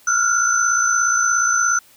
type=tone cluster; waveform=sine; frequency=1373 / 1430 / 6080 Hz; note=F6 / F6 / F#8; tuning=-30 / +41 / +46 cents; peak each=-19 dBFS; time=0.07-1.79 s; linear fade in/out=5 ms; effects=white hiss -51 dBFS RMS until 1.96 s